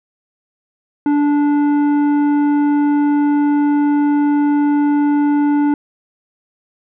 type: tone with tanh clipping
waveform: triangle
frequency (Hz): 291.3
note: D4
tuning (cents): -14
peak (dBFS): -13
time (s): 1.06-5.74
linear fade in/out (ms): 2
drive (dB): 14
effects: none

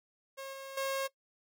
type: tone with level steps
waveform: sawtooth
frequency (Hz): 541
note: C#5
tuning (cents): -42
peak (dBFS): -37 / -39 / -28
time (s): 0.37-1.08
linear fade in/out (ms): 20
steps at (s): 0.53 / 0.77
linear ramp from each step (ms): 5
effects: noise-tail reverb RT60 0.1 s tail -20 dB re dry

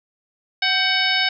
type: harmonic tone with a mistuned harmonic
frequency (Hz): 747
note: F#5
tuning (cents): +16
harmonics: 1 / 2 / 3 / 4 / 5 / 6 / 7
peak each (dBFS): -27 / -23 / -23 / -24 / -23 / -28 / -26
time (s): 0.62-1.29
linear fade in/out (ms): 5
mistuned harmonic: 2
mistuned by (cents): +80
effects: none

